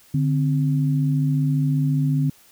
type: tone pair together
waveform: sine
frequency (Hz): 146.92 / 261.6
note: D3 / C4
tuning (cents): +1 / 0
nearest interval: minor seventh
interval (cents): 999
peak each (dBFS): -18 / -24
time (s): 0.14-2.3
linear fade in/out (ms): 5
effects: white hiss -53 dBFS RMS until 2.51 s